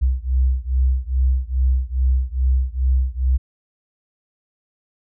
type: beating tone pair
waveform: sine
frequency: 63.3 / 65.7 Hz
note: B1 / C2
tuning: +43 / +8 cents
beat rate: 2.4 Hz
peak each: -18 / -19 dBFS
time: 0.01-3.38 s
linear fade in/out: 20 ms
effects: none